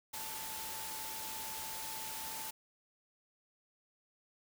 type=tone in noise; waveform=sine; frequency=880 Hz; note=A5; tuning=in tune; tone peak=-48 dBFS; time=0.13-2.51 s; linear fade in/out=10 ms; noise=white; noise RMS=-43 dBFS; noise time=0.13-2.51 s; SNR=-8 dB; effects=none